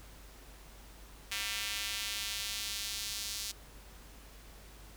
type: tone with high-pass filter sweep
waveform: square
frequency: 105.5 Hz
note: G#2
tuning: 28 cents sharp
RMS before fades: -38 dBFS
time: 1.31-3.52 s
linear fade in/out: 10 ms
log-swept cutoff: 2500 to 4600 Hz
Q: 1.3
effects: added 50 Hz sine -53 dBFS peak until 4.96 s + pink hiss -56 dBFS RMS until 4.96 s